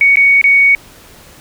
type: tone with dropouts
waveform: sine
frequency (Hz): 2233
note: C#7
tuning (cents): +12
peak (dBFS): -5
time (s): 0.01-0.75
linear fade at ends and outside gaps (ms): 1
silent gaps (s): 0.157-0.17 / 0.414-0.441
effects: pink hiss -40 dBFS RMS until 1.4 s